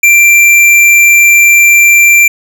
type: tone with hard clipping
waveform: sine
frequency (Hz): 2359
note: D7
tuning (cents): +7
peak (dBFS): -3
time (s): 0.03-2.28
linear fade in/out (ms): 5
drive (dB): 14
effects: none